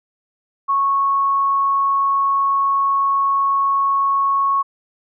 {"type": "tone", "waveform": "sine", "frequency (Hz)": 1103, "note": "C#6", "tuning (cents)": -9, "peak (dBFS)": -14, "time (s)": [0.68, 4.63], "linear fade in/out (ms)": 20, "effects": []}